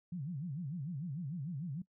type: tone with vibrato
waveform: sine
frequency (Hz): 155.56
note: D#3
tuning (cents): 0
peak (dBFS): -37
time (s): 0.12-1.82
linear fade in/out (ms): 5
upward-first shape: sine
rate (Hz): 6.7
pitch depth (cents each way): 290
effects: noise-tail reverb RT60 0.1 s tail -21 dB re dry